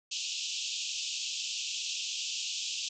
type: band-pass noise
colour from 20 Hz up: pink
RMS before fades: -36 dBFS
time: 0.11-2.89 s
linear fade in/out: 10 ms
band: 2600 to 7400 Hz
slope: 96 dB/octave
effects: none